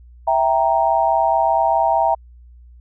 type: chord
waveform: sine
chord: E diminished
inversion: none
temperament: equal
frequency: 659.3 / 784 / 932.3 Hz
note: E5 / G5 / Bb5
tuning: 0 / 0 / 0 cents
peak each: -18 dBFS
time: 0.27-2.15 s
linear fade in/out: 10 ms
effects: added 60 Hz sine -41 dBFS peak until 2.8 s